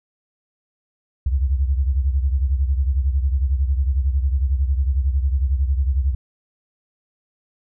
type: beating tone pair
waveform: sine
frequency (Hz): 65.7 / 76.7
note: C2 / D#2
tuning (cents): +8 / -24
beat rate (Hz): 11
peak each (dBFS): -17 / -23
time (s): 1.26-6.15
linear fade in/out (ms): 5
effects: none